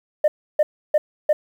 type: tone bursts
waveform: sine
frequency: 605 Hz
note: D#5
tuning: 49 cents flat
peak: -10 dBFS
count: 4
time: 0.24-1.33 s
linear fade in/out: 5 ms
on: 40 ms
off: 310 ms
effects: tanh soft clip ceiling -10 dBFS + 8-bit